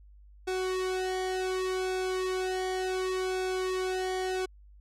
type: tone with flanger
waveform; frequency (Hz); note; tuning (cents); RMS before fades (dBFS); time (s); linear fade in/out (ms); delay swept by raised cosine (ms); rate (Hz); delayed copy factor
sawtooth; 372.5; F#4; +12; -31; 0.47-4.46; 10; 1 to 1.92; 0.68; -1
effects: added 50 Hz sine -51 dBFS peak until 4.8 s + low-pass 9000 Hz 12 dB/octave